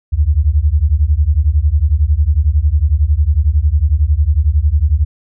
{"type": "beating tone pair", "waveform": "sine", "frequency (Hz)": [69.3, 80.3], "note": ["C#2", "E2"], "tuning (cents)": [0, -45], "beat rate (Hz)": 11, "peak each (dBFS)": -12, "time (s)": [0.12, 5.05], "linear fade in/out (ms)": 20, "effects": []}